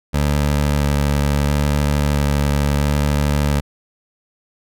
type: tone with vibrato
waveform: 20% pulse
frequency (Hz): 72.3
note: D2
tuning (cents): -27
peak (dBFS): -10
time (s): 0.13-3.61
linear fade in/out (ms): 20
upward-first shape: square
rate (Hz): 0.74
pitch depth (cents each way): 13
effects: none